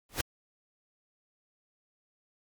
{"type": "noise with exponential growth", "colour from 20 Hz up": "pink", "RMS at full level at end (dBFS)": -25, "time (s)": [0.09, 0.21], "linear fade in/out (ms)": 2, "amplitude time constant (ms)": 24, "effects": ["MP3 96 kbps"]}